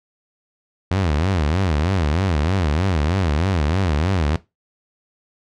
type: tone with vibrato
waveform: sawtooth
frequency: 84.4 Hz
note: E2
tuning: 41 cents sharp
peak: -13 dBFS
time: 0.91-4.36 s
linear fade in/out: 0 ms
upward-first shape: sine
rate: 3.2 Hz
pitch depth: 260 cents each way
effects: noise-tail reverb RT60 0.2 s tail -17 dB re dry + low-pass 5000 Hz 12 dB/octave